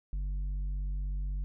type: tone with tanh clipping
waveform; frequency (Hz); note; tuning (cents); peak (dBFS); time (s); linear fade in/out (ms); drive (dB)
triangle; 48.1; G1; -32; -32; 0.13-1.44; 0; 10
effects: none